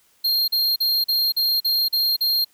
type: tone bursts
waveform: square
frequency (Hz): 4211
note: C8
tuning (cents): +10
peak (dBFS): -18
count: 8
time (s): 0.24-2.447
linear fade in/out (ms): 10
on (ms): 240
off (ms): 41
effects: white hiss -60 dBFS RMS until 2.53 s